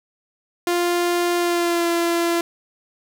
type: tone with pitch glide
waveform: sawtooth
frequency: 349.2 to 340.4 Hz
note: F4 to F4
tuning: 0 to -44 cents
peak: -14 dBFS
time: 0.67-2.41 s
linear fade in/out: 2 ms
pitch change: -44 cents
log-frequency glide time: 1.37-1.88 s
effects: none